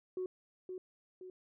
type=tone with echo; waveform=sine; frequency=369.1 Hz; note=F#4; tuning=4 cents flat; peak=-34 dBFS; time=0.17-0.26 s; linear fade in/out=2 ms; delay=520 ms; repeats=2; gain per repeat=-6 dB; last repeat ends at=1.3 s; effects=tanh soft clip ceiling -31 dBFS